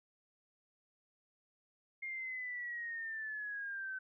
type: linear sweep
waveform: sine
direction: down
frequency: 2131 to 1521 Hz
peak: -39 dBFS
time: 2.02-3.99 s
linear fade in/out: 10 ms
effects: none